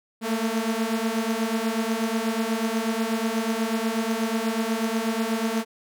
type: beating tone pair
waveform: sawtooth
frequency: 220 / 228.2 Hz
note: A3 / A#3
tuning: 0 / -37 cents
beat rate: 8.2 Hz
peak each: -23 / -22 dBFS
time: 0.21-5.65 s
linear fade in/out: 50 ms
effects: none